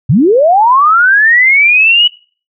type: linear sweep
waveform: sine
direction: up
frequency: 106.3 to 2960 Hz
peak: -4 dBFS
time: 0.09-2.08 s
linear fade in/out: 10 ms
effects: noise-tail reverb RT60 0.4 s tail -22 dB re dry